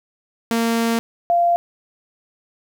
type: tone pair in turn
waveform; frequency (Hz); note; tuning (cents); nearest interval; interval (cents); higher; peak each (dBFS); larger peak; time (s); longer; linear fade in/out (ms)
sawtooth / sine; 230 / 691.8; A#3 / F5; -23 / -17; octave + perfect fifth; 1906; second; -13; neither; 0.51-0.99 / 1.3-1.56; first; 0
effects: 9-bit